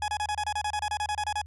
40% pulse tone bursts, 839 Hz, G#5, 17 cents sharp, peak -26 dBFS, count 16, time 0.02-1.416 s, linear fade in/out 2 ms, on 61 ms, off 28 ms, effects added 79 Hz sine -43 dBFS peak until 1.46 s + resampled to 24000 Hz

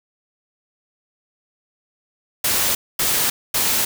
white noise bursts, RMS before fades -19 dBFS, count 3, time 2.44-3.85 s, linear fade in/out 5 ms, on 310 ms, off 240 ms, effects none

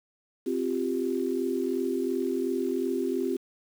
sine chord, C suspended fourth, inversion none, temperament equal, 261.6 / 349.2 / 392 Hz, C4 / F4 / G4, 0 / 0 / 0 cents, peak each -30 dBFS, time 0.46-3.37 s, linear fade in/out 10 ms, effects 8-bit

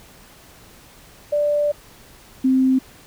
sine tone pair in turn, 588 / 261.2 Hz, D5 / C4, +2 / -3 cents, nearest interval octave + major second, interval 1405 cents, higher first, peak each -16 / -13 dBFS, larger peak second, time 1.32-1.72 / 2.44-2.79 s, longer first, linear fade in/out 10 ms, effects pink hiss -47 dBFS RMS until 3.06 s

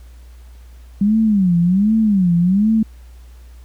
sine tone with vibrato, 194.9 Hz, G3, 10 cents flat, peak -11 dBFS, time 1.01-2.83 s, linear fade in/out 5 ms, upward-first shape sine, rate 1.3 Hz, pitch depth 230 cents each way, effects added 60 Hz sine -37 dBFS peak until 3.64 s + pink hiss -54 dBFS RMS until 3.64 s

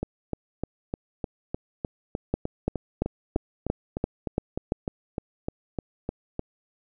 two click trains, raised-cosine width 2 ms, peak -15 / -10 dBFS, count 22 / 8, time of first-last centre 0.03-6.394 / 2.34-4.721 s, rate 3.3 / 2.94 Hz, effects none

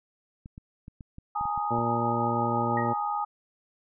clicks, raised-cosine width 5 ms, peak -30 dBFS, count 9, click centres 0.459 / 0.579 / 0.881 / 1.008 / 1.184 / 1.411 / 1.455 / 1.577 / 1.785 s
sine chord, Ab suspended second, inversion none, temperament equal with one note detuned, 830.6 / 910 / 1244.5 Hz, Ab5 / Bb5 / Eb6, 0 / -42 / 0 cents, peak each -29 / -35 / -31 dBFS, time 1.35-3.25 s, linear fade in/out 10 ms
harmonic tone, 117.8 Hz, A#2, 19 cents sharp, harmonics 1 / 2 / 3 / 4 / 5 / 7 / 8, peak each -32 / -31 / -34 / -36 / -35 / -40 / -42 dBFS, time 1.7-2.94 s, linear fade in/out 20 ms
sine tone with exponential decay, 1887 Hz, A#6, 21 cents sharp, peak -29 dBFS, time 2.77-3 s, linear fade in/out 5 ms, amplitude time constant 50 ms
effects none

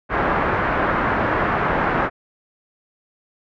white low-pass noise, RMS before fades -20 dBFS, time 0.09-2.1 s, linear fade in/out 50 ms, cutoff 1600 Hz, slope 24 dB/octave, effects none

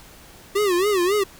square tone with vibrato, 383 Hz, G4, 40 cents flat, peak -18 dBFS, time 0.55-1.24 s, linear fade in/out 10 ms, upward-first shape sine, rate 3.7 Hz, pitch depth 170 cents each way, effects pink hiss -46 dBFS RMS until 1.39 s

